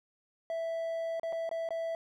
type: tone with dropouts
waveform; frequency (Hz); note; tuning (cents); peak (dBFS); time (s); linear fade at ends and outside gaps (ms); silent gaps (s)
triangle; 659.3; E5; 0; -30; 0.5-1.95; 1; 1.197-1.232 / 1.325-1.329 / 1.492-1.513 / 1.689-1.706
effects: none

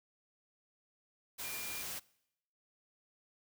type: tone in noise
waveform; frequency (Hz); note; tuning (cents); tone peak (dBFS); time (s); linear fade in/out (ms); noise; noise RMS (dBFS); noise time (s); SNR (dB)
sine; 2400; D7; +37; -46; 1.43-1.83; 20; white; -42; 1.38-2; -7
effects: noise-tail reverb RT60 0.8 s tail -23 dB re dry

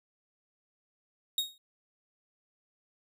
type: tone with exponential decay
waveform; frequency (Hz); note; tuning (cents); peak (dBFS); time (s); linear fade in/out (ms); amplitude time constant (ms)
40% pulse; 3752; A#7; +11; -23; 1.38-1.58; 2; 42
effects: none

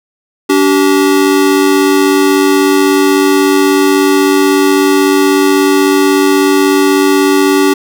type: tone pair together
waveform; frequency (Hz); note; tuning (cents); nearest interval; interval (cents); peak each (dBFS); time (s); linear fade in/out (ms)
square; 287.6 / 383.9; D4 / G4; -36 / -36; perfect fourth; 500; -10; 0.49-7.74; 10
effects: none

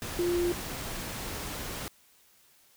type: tone in noise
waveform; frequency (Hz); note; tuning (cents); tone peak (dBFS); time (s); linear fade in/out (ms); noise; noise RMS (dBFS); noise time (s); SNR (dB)
sine; 349.2; F4; 0; -25; 0.19-0.52; 0; pink; -37; 0.02-1.88; +9
effects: white hiss -62 dBFS RMS until 2.76 s

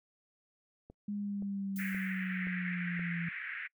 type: click train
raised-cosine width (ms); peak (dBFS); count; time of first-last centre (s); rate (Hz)
2; -37; 5; 0.9-2.994; 1.91
type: linear sweep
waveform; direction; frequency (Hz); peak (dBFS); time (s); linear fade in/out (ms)
sine; down; 206.1 to 168.6; -34; 1.08-3.29; 5
type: noise with exponential decay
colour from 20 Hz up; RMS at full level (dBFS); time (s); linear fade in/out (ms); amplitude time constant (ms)
violet; -45; 1.76-2.55; 1; 170
type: band-pass noise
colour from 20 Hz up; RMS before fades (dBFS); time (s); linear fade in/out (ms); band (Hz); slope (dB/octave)
white; -41; 1.78-3.68; 20; 1600 to 2200; 48
effects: noise-tail reverb RT60 0.1 s tail -26 dB re dry

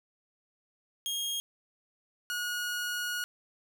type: tone pair in turn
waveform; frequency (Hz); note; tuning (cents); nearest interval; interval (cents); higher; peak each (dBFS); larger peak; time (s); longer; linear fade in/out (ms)
sawtooth; 3251 / 1448.2; G#7 / F#6; -38 / -38; octave + major second; 1400; first; -28; neither; 1.06-1.4 / 2.3-3.24; second; 0
effects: none

